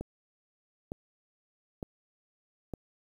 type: click train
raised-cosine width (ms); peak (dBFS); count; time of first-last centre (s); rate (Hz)
2; -23; 4; 0.01-2.737; 1.1
effects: 9-bit